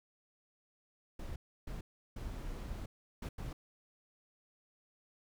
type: noise bursts at uneven times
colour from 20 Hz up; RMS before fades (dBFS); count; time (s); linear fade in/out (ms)
brown; -42; 5; 1.19-1.36 / 1.67-1.81 / 2.16-2.86 / 3.22-3.29 / 3.38-3.53; 5
effects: none